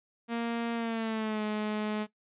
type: tone with pitch glide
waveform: sawtooth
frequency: 233.1 to 212.5 Hz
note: A#3 to G#3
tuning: 0 to +40 cents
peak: -26 dBFS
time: 0.28-2.07 s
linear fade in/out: 50 ms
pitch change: -160 cents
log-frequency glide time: 0.74-1.43 s
effects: noise-tail reverb RT60 0.1 s tail -17 dB re dry + resampled to 8000 Hz